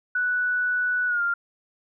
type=tone with pitch glide; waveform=sine; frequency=1480 to 1396.9 Hz; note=F#6 to F6; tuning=0 to 0 cents; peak=-21 dBFS; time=0.15-1.34 s; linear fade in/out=5 ms; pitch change=-100 cents; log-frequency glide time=1.07-1.22 s; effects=none